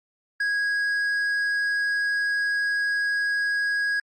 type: tone with tanh clipping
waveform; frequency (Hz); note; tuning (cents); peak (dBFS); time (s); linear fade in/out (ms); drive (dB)
sine; 1652; G#6; -10; -23; 0.4-4; 5; 6
effects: Opus 48 kbps